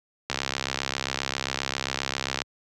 click train, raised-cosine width 0.2 ms, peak -8 dBFS, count 144, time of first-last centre 0.3-2.419 s, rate 67.5 Hz, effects high-pass 80 Hz 12 dB/octave

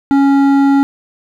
sine tone with hard clipping, 277.2 Hz, C#4, in tune, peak -9 dBFS, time 0.11-0.83 s, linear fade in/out 0 ms, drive 10 dB, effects none

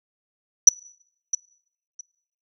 sine tone with echo, 5920 Hz, F#8, in tune, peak -3 dBFS, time 0.67-0.69 s, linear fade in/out 5 ms, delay 660 ms, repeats 2, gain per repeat -15 dB, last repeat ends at 2.01 s, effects noise-tail reverb RT60 0.7 s tail -23 dB re dry + tanh soft clip ceiling -1 dBFS

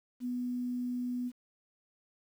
sine tone with quantisation, 246.9 Hz, B3, in tune, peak -32 dBFS, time 0.2-1.32 s, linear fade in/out 50 ms, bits 10, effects none

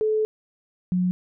sine tone pair in turn, 432.5 / 181.21 Hz, A4 / F#3, -30 / -36 cents, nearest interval octave + minor third, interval 1506 cents, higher first, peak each -19 dBFS, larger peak neither, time 0.01-0.25 / 0.92-1.11 s, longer first, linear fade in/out 0 ms, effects none

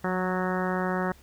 harmonic tone with a mistuned harmonic, 184.4 Hz, F#3, 6 cents flat, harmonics 1 / 2 / 3 / 4 / 5 / 6 / 7 / 8 / 9 / 10, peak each -29 / -32 / -34 / -35 / -36 / -37 / -37 / -38 / -39 / -39 dBFS, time 0.04-1.12 s, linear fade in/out 2 ms, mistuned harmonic 1, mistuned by -25 cents, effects added 67 Hz sine -54 dBFS peak until 1.22 s + pink hiss -57 dBFS RMS until 1.22 s

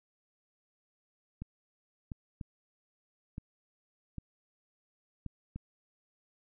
clicks, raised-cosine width 5 ms, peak -27 dBFS, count 7, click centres 1.42 / 2.118 / 2.412 / 3.381 / 4.183 / 5.263 / 5.56 s, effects none

